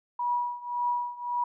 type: tone with tremolo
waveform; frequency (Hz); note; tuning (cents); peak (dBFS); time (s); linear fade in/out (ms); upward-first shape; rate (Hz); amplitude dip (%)
sine; 969; B5; -33; -23; 0.19-1.44; 5; triangle; 1.8; 90
effects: none